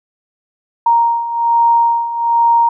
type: beating tone pair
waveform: sine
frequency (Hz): 932.3 / 933.5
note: A#5 / A#5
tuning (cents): 0 / +2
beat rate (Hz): 1.2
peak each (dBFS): -16 / -11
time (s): 0.86-2.69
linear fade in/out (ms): 5
effects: none